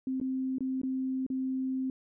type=tone with dropouts; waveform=sine; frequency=261.6 Hz; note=C4; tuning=in tune; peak=-29 dBFS; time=0.07-1.9 s; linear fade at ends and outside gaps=2 ms; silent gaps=0.201-0.213 / 0.584-0.606 / 0.816-0.833 / 1.265-1.301 s; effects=none